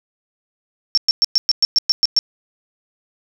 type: tone bursts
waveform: sine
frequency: 5440 Hz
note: F8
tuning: 46 cents flat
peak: -10 dBFS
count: 10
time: 0.95-2.19 s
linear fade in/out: 0 ms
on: 25 ms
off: 110 ms
effects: none